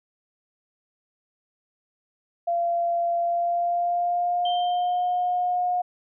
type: tone with pitch glide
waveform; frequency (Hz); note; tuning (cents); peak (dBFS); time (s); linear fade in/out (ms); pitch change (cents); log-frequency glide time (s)
sine; 687 to 718.7; F5 to F5; -29 to +49; -21; 2.47-5.82; 10; +78; 3.18-5.04
type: tone with exponential decay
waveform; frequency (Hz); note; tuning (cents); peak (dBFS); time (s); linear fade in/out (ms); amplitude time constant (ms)
sine; 3136; G7; 0; -28; 4.45-5.56; 5; 240
effects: none